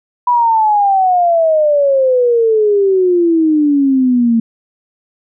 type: exponential sweep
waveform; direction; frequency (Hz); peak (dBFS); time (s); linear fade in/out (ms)
sine; down; 987.8 to 225.7; -8; 0.27-4.4; 5
effects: none